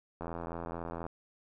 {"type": "click train", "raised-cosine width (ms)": 1, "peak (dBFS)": -25, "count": 73, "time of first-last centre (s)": [0.21, 1.065], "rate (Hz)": 84.2, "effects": []}